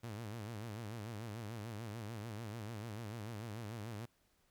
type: tone with vibrato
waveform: sawtooth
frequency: 110 Hz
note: A2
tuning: in tune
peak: -39 dBFS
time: 0.03-4.06 s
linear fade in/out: 10 ms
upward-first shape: sine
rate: 6.8 Hz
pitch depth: 140 cents each way
effects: pink hiss -75 dBFS RMS until 4.5 s